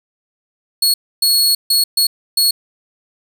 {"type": "tone bursts at uneven times", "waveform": "sawtooth", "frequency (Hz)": 4346, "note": "C#8", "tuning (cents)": -35, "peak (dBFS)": -8, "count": 5, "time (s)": [[0.82, 0.94], [1.22, 1.55], [1.7, 1.84], [1.97, 2.07], [2.37, 2.51]], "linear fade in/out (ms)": 5, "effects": []}